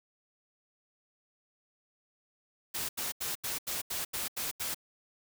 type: noise bursts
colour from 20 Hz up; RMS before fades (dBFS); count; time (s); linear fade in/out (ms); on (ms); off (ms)
white; -35; 9; 2.74-4.746; 10; 150; 82
effects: none